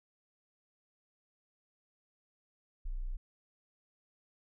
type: tone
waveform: sine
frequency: 30.69 Hz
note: B0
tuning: 10 cents flat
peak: -34 dBFS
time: 2.85-3.17 s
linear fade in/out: 10 ms
effects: none